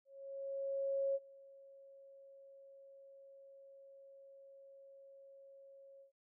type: tone with ADSR envelope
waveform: sine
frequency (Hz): 548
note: C#5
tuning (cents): -20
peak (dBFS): -32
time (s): 0.05-6.12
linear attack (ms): 1100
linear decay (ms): 39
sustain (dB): -24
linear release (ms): 110
effects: none

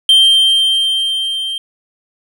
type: tone with level ramp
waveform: triangle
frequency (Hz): 3152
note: G7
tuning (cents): +9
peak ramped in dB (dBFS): -3 to -17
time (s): 0.09-1.58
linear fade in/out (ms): 2
effects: none

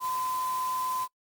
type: tone in noise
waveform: sine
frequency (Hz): 1021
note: C6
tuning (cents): -43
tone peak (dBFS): -28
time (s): 0-1.08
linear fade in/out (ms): 50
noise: white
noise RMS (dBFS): -42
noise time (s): 0-1.08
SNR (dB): +11
effects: noise-tail reverb RT60 0.1 s tail -24 dB re dry + Opus 48 kbps

